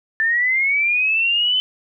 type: linear sweep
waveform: sine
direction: up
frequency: 1760 to 3051 Hz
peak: -15 dBFS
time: 0.2-1.6 s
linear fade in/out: 0 ms
effects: none